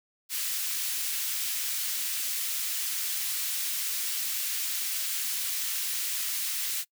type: high-pass noise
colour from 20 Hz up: white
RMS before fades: -31 dBFS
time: 0.29-6.85 s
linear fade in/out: 50 ms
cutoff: 2100 Hz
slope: 12 dB/octave
effects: noise-tail reverb RT60 0.1 s tail -24 dB re dry